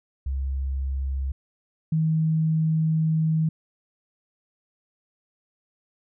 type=tone pair in turn; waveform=sine; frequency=67.3 / 158.87 Hz; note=C2 / D#3; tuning=+49 / +36 cents; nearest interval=octave + minor third; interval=1487 cents; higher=second; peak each=-24 / -19 dBFS; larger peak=second; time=0.26-1.32 / 1.92-3.49 s; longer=second; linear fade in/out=5 ms; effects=none